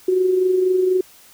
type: tone with amplitude modulation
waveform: sine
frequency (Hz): 370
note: F#4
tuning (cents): 0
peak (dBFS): -12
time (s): 0.08-1.01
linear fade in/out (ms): 5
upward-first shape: sine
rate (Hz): 24.1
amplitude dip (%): 45
effects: white hiss -48 dBFS RMS until 1.33 s